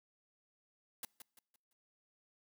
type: noise with echo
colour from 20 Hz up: white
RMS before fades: -43 dBFS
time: 1.03-1.05 s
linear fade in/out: 2 ms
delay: 170 ms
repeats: 4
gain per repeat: -9 dB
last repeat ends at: 1.73 s
effects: noise-tail reverb RT60 0.8 s tail -26 dB re dry